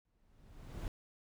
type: noise with exponential growth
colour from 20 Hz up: brown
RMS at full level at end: -39 dBFS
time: 0.05-0.88 s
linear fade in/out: 1 ms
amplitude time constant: 180 ms
effects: none